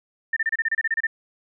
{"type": "tone bursts", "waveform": "sine", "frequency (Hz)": 1800, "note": "A6", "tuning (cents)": 39, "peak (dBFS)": -19, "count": 12, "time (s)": [0.33, 1.069], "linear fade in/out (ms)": 5, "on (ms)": 35, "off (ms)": 29, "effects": []}